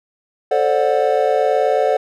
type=chord; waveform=triangle; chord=D dominant seventh; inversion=second; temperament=just; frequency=440.5 / 528.6 / 587.3 / 734.2 Hz; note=A4 / C5 / D5 / F#5; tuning=+2 / +18 / 0 / -14 cents; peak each=-17 dBFS; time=0.51-1.97 s; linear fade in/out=5 ms; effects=none